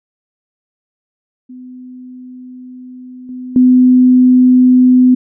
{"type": "tone with level steps", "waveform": "sine", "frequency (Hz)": 252.6, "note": "B3", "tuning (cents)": 39, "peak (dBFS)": [-29, -23, -4], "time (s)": [1.49, 5.15], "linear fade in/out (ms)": 10, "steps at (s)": [3.29, 3.56], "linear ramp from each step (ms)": 2, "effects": []}